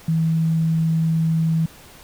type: tone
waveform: sine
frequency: 161.9 Hz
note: E3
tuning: 31 cents flat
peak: -16 dBFS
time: 0.08-1.66 s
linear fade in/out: 5 ms
effects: pink hiss -45 dBFS RMS until 2.03 s